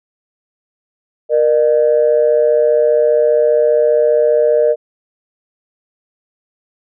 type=tone pair together; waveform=sine; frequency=470 / 605 Hz; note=A#4 / D#5; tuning=+14 / -49 cents; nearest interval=major third; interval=437 cents; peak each=-11 dBFS; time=1.29-4.76 s; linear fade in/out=50 ms; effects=tanh soft clip ceiling -2 dBFS